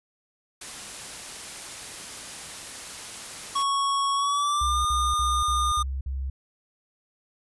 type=noise; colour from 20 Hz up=white; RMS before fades=-38 dBFS; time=0.61-3.63 s; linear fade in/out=5 ms
type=tone with pitch glide; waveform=square; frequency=1108.7 to 1216 Hz; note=C#6 to D#6; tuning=0 to -40 cents; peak=-23 dBFS; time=3.55-5.83 s; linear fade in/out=10 ms; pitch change=+160 cents; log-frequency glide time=4.14-4.81 s
type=tone bursts; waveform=sine; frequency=66.8 Hz; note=C2; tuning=36 cents sharp; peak=-27 dBFS; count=6; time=4.61-6.3 s; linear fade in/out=5 ms; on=240 ms; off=50 ms
effects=resampled to 24000 Hz